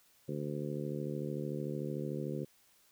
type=harmonic tone; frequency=73.42 Hz; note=D2; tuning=in tune; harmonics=2 / 3 / 4 / 5 / 6 / 7; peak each=-39 / -42 / -44 / -42 / -45 / -45 dBFS; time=0.28-2.45 s; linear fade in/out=10 ms; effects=white hiss -67 dBFS RMS until 2.91 s